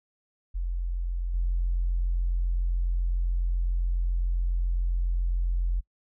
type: tone with level steps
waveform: sine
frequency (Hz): 43.65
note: F1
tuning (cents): 0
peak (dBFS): -26 / -22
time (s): 0.54-5.81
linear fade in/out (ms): 20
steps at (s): 1.34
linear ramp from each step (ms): 5
effects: noise-tail reverb RT60 0.1 s tail -26 dB re dry + tanh soft clip ceiling -18 dBFS